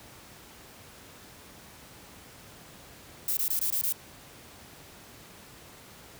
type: noise bursts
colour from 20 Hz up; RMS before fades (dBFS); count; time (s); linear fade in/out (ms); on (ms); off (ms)
violet; -28; 6; 3.28-3.925; 2; 90; 21
effects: pink hiss -50 dBFS RMS until 6.19 s + high-pass 60 Hz 12 dB/octave